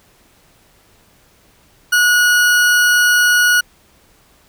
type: tone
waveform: 40% pulse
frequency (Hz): 1457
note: F#6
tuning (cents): -27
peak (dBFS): -9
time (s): 1.92-3.61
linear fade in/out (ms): 10
effects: pink hiss -52 dBFS RMS until 4.48 s